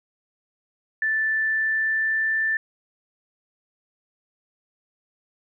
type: tone with pitch glide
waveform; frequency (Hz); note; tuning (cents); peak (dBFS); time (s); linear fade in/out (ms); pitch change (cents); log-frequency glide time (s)
sine; 1760 to 1771.2; A6 to A6; 0 to +11; -20; 1.02-2.57; 2; +11; 1.23-2.36
effects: none